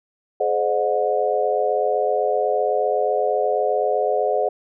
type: tone cluster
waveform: sine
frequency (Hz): 423.4 / 519 / 607 / 726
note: G#4 / C5 / D#5 / F#5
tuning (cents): +33 / -14 / -43 / -33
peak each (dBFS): -23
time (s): 0.4-4.49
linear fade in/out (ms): 5
effects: none